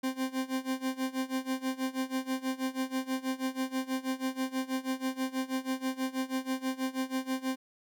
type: tone with tremolo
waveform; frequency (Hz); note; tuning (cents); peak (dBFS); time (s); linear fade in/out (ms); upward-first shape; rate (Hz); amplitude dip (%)
40% pulse; 261.6; C4; 0; -27; 0.03-7.56; 10; sine; 6.2; 90
effects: none